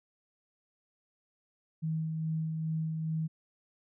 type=tone with tremolo; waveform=sine; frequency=159.3 Hz; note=D#3; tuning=41 cents sharp; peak=-29 dBFS; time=1.82-3.28 s; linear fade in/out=20 ms; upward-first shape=sine; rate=2.4 Hz; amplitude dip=30%; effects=none